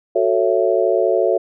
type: chord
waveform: sine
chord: F# minor seventh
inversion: none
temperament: just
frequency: 370 / 444 / 555 / 666 Hz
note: F#4 / A4 / C#5 / E5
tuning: 0 / +16 / +2 / +18 cents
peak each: -19 dBFS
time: 0.15-1.38 s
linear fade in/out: 10 ms
effects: none